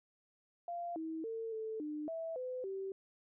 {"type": "tone with pitch steps", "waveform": "sine", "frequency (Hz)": [692, 321.2, 451.3, 440.2, 301.2, 655, 507, 386.5], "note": ["F5", "E4", "A4", "A4", "D4", "E5", "B4", "G4"], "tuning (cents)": [-16, -45, 44, 1, 44, -11, 45, -24], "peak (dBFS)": -38, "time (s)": [0.68, 2.92], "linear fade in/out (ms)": 2, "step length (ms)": 280, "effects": []}